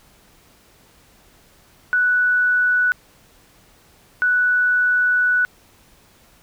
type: tone pair in turn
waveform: sine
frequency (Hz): 1480 / 1480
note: F#6 / F#6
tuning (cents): 0 / 0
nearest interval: unison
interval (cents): 0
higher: neither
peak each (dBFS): -14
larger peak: neither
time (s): 1.93-2.92 / 4.22-5.45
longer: second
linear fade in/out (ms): 0
effects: pink hiss -53 dBFS RMS until 6.42 s